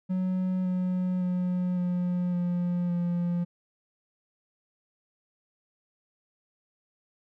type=tone with pitch steps; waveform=triangle; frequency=185 / 182.77 / 180.57 / 178.39 / 176.24 / 174.11 Hz; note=F#3 / F#3 / F#3 / F3 / F3 / F3; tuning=0 / -21 / -42 / +37 / +16 / -5 cents; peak=-23 dBFS; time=0.09-3.45 s; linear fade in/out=20 ms; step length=560 ms; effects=none